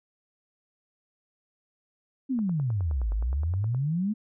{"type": "exponential two-way sweep", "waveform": "sine", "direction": "down then up", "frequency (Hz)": [277.2, 49, 222.5], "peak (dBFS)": -24, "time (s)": [2.29, 4.14], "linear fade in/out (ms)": 20, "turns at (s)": 3.12}
{"type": "click train", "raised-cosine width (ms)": 1, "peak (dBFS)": -30, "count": 14, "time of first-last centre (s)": [2.39, 3.747], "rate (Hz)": 9.58}
{"effects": []}